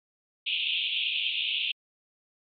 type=band-pass noise; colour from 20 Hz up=pink; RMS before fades=-29 dBFS; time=0.46-1.72 s; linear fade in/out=10 ms; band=2500 to 3600 Hz; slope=96 dB/octave; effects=MP3 48 kbps